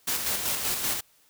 white noise with tremolo, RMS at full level -27 dBFS, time 0.07-1.01 s, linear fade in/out 10 ms, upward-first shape square, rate 5.2 Hz, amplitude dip 40%, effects white hiss -62 dBFS RMS until 1.29 s

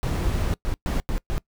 brown noise bursts at uneven times, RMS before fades -24 dBFS, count 5, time 0.03-0.54 / 0.65-0.74 / 0.86-1 / 1.09-1.18 / 1.3-1.38 s, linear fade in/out 0 ms, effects noise-tail reverb RT60 0.1 s tail -23 dB re dry

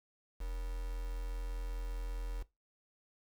sine tone with quantisation, 42.44 Hz, F1, 49 cents flat, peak -36 dBFS, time 0.4-2.43 s, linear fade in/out 10 ms, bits 8, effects noise-tail reverb RT60 0.2 s tail -19 dB re dry

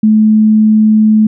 sine tone, 216 Hz, A3, 32 cents flat, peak -4 dBFS, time 0.03-1.27 s, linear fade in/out 5 ms, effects none

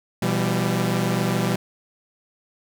sawtooth chord, E minor, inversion second, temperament equal with one note detuned, 123.47 / 168.86 / 196 Hz, B2 / E3 / G3, 0 / +42 / 0 cents, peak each -21 / -21 / -20 dBFS, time 0.22-1.56 s, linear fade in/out 5 ms, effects none

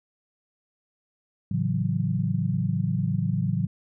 sine chord, F# minor seventh, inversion first, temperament equal, 110 / 138.59 / 164.81 / 185 Hz, A2 / C#3 / E3 / F#3, 0 / 0 / 0 / 0 cents, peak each -28 dBFS, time 1.51-3.67 s, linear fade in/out 5 ms, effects none

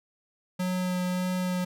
square tone with vibrato, 182.1 Hz, F#3, 27 cents flat, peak -27 dBFS, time 0.59-1.65 s, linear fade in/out 10 ms, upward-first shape sine, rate 1.7 Hz, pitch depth 10 cents each way, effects none

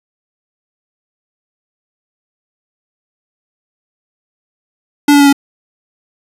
square tone with pitch steps, 289.9 / 286.6 / 283.3 / 280 Hz, D4 / D4 / C#4 / C#4, -22 / -42 / +38 / +18 cents, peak -5 dBFS, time 5.08-5.328 s, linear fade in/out 5 ms, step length 62 ms, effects resampled to 32000 Hz + 7-bit

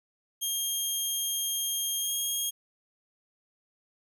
10% pulse tone with pitch glide, 3222 to 3254 Hz, G7 to G#7, +47 to -36 cents, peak -21 dBFS, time 0.41-2.51 s, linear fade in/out 20 ms, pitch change +17 cents, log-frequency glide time 1.99-2.12 s, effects none

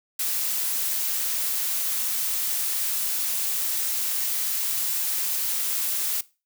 blue noise, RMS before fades -26 dBFS, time 0.19-6.21 s, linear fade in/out 5 ms, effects noise-tail reverb RT60 0.3 s tail -20 dB re dry

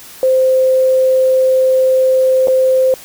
sine tone with dropouts, 520 Hz, C5, 11 cents flat, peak -8 dBFS, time 0.23-2.94 s, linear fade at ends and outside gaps 1 ms, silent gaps 2.473-2.482 s, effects white hiss -36 dBFS RMS until 3.04 s

